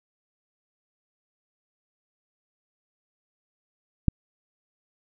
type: click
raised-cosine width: 5 ms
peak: -6 dBFS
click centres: 4.083 s
effects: none